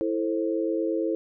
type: chord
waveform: sine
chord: A minor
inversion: second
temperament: just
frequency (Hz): 330 / 440 / 528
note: E4 / A4 / C5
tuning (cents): +2 / 0 / +16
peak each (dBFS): -26 / -29 / -30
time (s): 0.01-1.15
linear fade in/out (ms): 0
effects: none